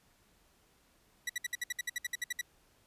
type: tone bursts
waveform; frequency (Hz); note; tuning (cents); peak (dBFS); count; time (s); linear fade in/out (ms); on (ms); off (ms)
sawtooth; 1951; B6; -22; -29; 14; 1.27-2.413; 5; 25; 61
effects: pink hiss -68 dBFS RMS until 2.86 s + resampled to 32000 Hz